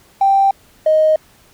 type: tone pair in turn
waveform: triangle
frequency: 784 / 623.8 Hz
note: G5 / D#5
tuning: 0 / +4 cents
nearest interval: major third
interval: 396 cents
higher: first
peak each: -5 dBFS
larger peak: neither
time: 0.21-0.51 / 0.86-1.16 s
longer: neither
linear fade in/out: 5 ms
effects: tanh soft clip ceiling -7 dBFS + pink hiss -50 dBFS RMS until 1.53 s